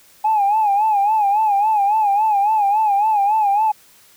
sine tone with vibrato, 835 Hz, G#5, 9 cents sharp, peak -12 dBFS, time 0.24-3.72 s, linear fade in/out 10 ms, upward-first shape sine, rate 3.6 Hz, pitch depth 96 cents each way, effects tanh soft clip ceiling -9 dBFS + white hiss -50 dBFS RMS until 4.16 s

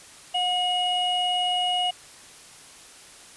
triangle tone pair together, 723.2 / 2895 Hz, F#5 / F#7, -40 / -38 cents, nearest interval 2 octaves, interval 2402 cents, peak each -23 dBFS, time 0.34-1.91 s, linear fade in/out 10 ms, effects white hiss -47 dBFS RMS until 3.36 s + resampled to 24000 Hz

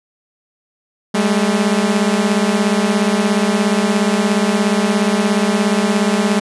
sawtooth beating tone pair, 198.5 / 215.5 Hz, G3 / A3, +22 / -36 cents, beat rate 17 Hz, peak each -12 dBFS, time 1.14-6.4 s, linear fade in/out 10 ms, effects resampled to 24000 Hz

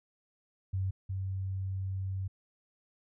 sine tone pair in turn, 95.1 / 95.47 Hz, F#2 / G2, +48 / -45 cents, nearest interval unison, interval 7 cents, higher second, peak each -29 / -32 dBFS, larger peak first, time 0.73-0.91 / 1.09-2.28 s, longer second, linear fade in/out 10 ms, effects none

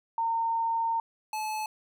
sine / square tone pair in turn, 914 / 862.7 Hz, A#5 / A5, -34 / -34 cents, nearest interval minor second, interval 100 cents, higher first, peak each -25 / -31 dBFS, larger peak first, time 0.18-1 / 1.33-1.66 s, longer first, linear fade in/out 2 ms, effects none

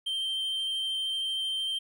triangle tone with vibrato, 3136 Hz, G7, in tune, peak -27 dBFS, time 0.06-1.79 s, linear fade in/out 10 ms, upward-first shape square, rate 13 Hz, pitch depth 8 cents each way, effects none

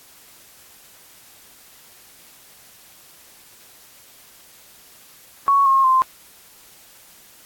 sine tone with pitch steps, 1112 / 1077.2 / 1043.5 Hz, C#6 / C#6 / C6, +5 / -50 / -5 cents, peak -12 dBFS, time 5.48-6.02 s, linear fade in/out 0 ms, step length 180 ms, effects white hiss -48 dBFS RMS until 7.45 s + AAC 64 kbps

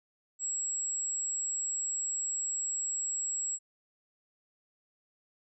sine tone, 7690 Hz, B8, 47 cents flat, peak -31 dBFS, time 0.39-3.59 s, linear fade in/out 50 ms, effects none

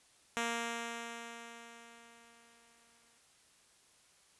5% pulse tone with exponential decay, 233.1 Hz, A#3, in tune, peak -21 dBFS, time 0.37-3.18 s, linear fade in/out 0 ms, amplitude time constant 610 ms, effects white hiss -66 dBFS RMS until 4.39 s + resampled to 24000 Hz

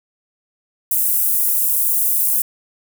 pink high-pass noise, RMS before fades -17 dBFS, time 0.91-2.42 s, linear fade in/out 2 ms, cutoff 11000 Hz, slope 24 dB/octave, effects none

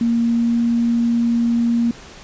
sine tone with pitch glide, 233.1 to 234.5 Hz, A#3 to A#3, 0 to +11 cents, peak -14 dBFS, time 0.01-1.91 s, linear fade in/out 2 ms, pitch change +11 cents, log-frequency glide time 0.23-0.59 s, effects pink hiss -40 dBFS RMS until 2.23 s + resampled to 16000 Hz

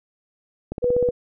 click train, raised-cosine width 2 ms, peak -15 dBFS, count 7, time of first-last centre 0.72-1.088 s, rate 16.3 Hz
sine tone, 490 Hz, B4, 14 cents flat, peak -17 dBFS, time 0.82-1.11 s, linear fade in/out 20 ms
effects none

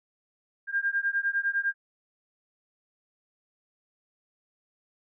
sine beating tone pair, 1600 / 1609.9 Hz, G6 / G6, +35 / +46 cents, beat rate 9.9 Hz, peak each -28 dBFS, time 0.67-1.74 s, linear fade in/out 50 ms, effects none

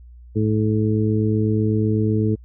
harmonic tone, 108 Hz, A2, 32 cents flat, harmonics 1 / 2 / 3 / 4, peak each -19 / -22 / -24 / -25 dBFS, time 0.35-2.36 s, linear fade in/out 20 ms, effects added 60 Hz sine -40 dBFS peak until 2.44 s

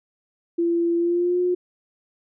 sine tone with pitch glide, 340 to 358.8 Hz, F4 to F4, -46 to +47 cents, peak -18 dBFS, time 0.58-1.55 s, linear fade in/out 10 ms, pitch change +93 cents, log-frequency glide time 0.97-1.4 s, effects none

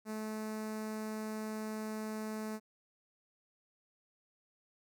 sawtooth tone with notch filter, 216.6 Hz, A3, 27 cents flat, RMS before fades -40 dBFS, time 0.05-2.6 s, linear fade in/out 50 ms, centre 3200 Hz, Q 1.2, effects none

